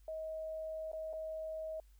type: tone with dropouts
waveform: sine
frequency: 634 Hz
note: D#5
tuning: 32 cents sharp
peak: -39 dBFS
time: 0.08-1.8 s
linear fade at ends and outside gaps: 2 ms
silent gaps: 0.917-0.931 / 1.13-1.135 s
effects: added 49 Hz sine -59 dBFS peak until 1.99 s + white hiss -75 dBFS RMS until 1.99 s